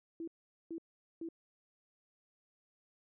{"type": "tone bursts", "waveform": "sine", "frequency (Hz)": 330.6, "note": "E4", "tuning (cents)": 5, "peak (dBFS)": -39, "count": 3, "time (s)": [0.2, 1.288], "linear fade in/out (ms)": 2, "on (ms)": 76, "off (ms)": 430, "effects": []}